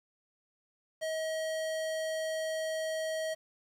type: tone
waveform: square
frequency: 636 Hz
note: D#5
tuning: 38 cents sharp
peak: -33 dBFS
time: 1.01-3.35 s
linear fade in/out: 20 ms
effects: low-pass 11000 Hz 12 dB/octave + 10-bit